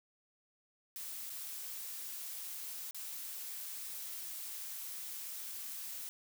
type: noise with dropouts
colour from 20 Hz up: blue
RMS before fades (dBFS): -44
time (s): 0.96-6.09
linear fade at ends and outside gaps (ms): 0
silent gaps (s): 1.296-1.301 / 2.909-2.946
effects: none